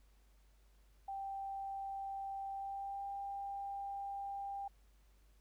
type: tone with pitch glide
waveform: sine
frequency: 784 to 794.9 Hz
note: G5 to G5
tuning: 0 to +24 cents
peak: -40 dBFS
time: 1.08-4.68 s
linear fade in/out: 5 ms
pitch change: +24 cents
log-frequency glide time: 2.52-3.07 s
effects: added 50 Hz sine -64 dBFS peak until 5.4 s + pink hiss -75 dBFS RMS until 5.4 s